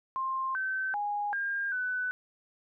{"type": "tone with pitch steps", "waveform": "sine", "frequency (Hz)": [1056, 1539, 824, 1608, 1499], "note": ["C6", "G6", "G#5", "G6", "F#6"], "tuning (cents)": [16, -32, -14, 44, 22], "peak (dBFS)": -29, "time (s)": [0.16, 2.11], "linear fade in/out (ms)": 0, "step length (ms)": 390, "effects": []}